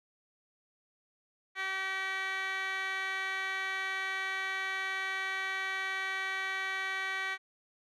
15% pulse tone with band-pass filter, 383 Hz, G4, 40 cents flat, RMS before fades -35 dBFS, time 1.55-7.38 s, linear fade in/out 50 ms, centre 2200 Hz, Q 7.6, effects none

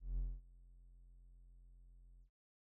triangle tone with ADSR envelope, 43.65 Hz, F1, in tune, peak -33 dBFS, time 0-2.3 s, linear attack 180 ms, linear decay 230 ms, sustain -24 dB, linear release 87 ms, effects none

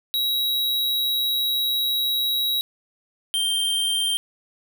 square tone pair in turn, 3858 / 3159 Hz, B7 / G7, -41 / +13 cents, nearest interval minor third, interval 346 cents, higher first, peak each -21 / -21 dBFS, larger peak neither, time 0.14-2.61 / 3.34-4.17 s, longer first, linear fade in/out 0 ms, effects 10-bit

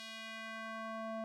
square tone with band-pass filter sweep, 222.5 Hz, A3, 20 cents sharp, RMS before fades -44 dBFS, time 0-1.24 s, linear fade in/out 0 ms, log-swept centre 3600 to 670 Hz, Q 1.4, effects none

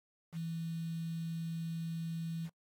sine tone with quantisation, 164.81 Hz, E3, in tune, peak -36 dBFS, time 0.32-2.5 s, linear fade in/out 50 ms, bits 9, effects noise-tail reverb RT60 0.1 s tail -24 dB re dry + AAC 64 kbps

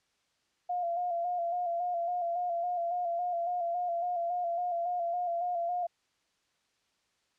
sine tone with vibrato, 698.5 Hz, F5, in tune, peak -29 dBFS, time 0.69-5.87 s, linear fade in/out 10 ms, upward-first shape square, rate 3.6 Hz, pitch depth 38 cents each way, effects white hiss -74 dBFS RMS until 7.38 s + low-pass 6000 Hz 12 dB/octave

